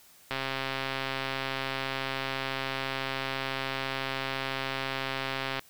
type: click train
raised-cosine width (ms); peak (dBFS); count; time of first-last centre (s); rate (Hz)
0.3; -15; 709; 0.31-5.594; 134
effects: white hiss -57 dBFS RMS until 5.69 s